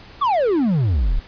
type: exponential sweep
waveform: triangle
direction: down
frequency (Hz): 1200 to 31.25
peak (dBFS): -13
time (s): 0.21-1.2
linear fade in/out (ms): 10
effects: pink hiss -43 dBFS RMS until 1.27 s + resampled to 11025 Hz